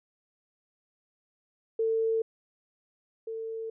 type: tone pair in turn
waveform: sine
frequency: 448.4 / 448.4 Hz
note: A4 / A4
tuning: +33 / +33 cents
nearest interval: unison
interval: 0 cents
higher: neither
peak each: -24 / -33 dBFS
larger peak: first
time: 1.79-2.22 / 3.27-3.7 s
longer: neither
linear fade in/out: 5 ms
effects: none